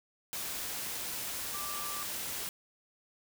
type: tone in noise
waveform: sine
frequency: 1174.7 Hz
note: D6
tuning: in tune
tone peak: -41 dBFS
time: 1.54-2.03 s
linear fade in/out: 0 ms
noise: white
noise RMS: -38 dBFS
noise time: 0.33-2.49 s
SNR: -6 dB
effects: none